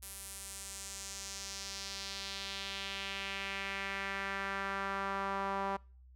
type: tone with band-pass filter sweep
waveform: sawtooth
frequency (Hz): 196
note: G3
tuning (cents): 0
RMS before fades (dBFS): -40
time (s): 0.02-5.77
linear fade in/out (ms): 10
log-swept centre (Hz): 11000 to 940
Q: 1.9
effects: noise-tail reverb RT60 0.4 s tail -25 dB re dry + added 63 Hz sine -55 dBFS peak until 6.15 s